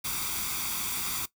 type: noise with comb filter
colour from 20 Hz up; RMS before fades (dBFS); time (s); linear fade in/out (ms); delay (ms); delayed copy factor
white; -32; 0.04-1.26; 10; 0.85; +0.7
effects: noise-tail reverb RT60 0.1 s tail -17 dB re dry